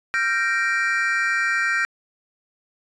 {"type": "chord", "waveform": "triangle", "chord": "G minor seventh", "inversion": "third", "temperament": "equal with one note detuned", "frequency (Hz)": [1376.9, 1568, 1864.7, 2349], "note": ["F6", "G6", "Bb6", "D7"], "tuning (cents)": [-25, 0, 0, 0], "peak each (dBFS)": [-24, -22, -22, -25], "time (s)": [0.14, 1.85], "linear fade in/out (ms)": 0, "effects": ["resampled to 22050 Hz"]}